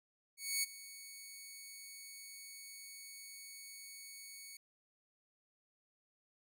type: tone with ADSR envelope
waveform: 10% pulse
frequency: 2226 Hz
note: C#7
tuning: 7 cents sharp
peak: -23 dBFS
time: 0.37-4.57 s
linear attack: 260 ms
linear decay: 21 ms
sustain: -18 dB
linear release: 4 ms
effects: none